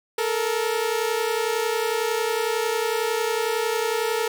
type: tone pair together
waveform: sawtooth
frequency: 435.8 / 466.8 Hz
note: A4 / A#4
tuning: -17 / +2 cents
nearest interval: minor second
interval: 119 cents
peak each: -21 dBFS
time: 0.18-4.28 s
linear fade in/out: 5 ms
effects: none